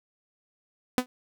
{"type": "tone with exponential decay", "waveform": "sawtooth", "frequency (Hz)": 251.4, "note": "B3", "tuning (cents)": 31, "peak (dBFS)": -13, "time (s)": [0.98, 1.06], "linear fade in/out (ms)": 0, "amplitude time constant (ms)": 17, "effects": []}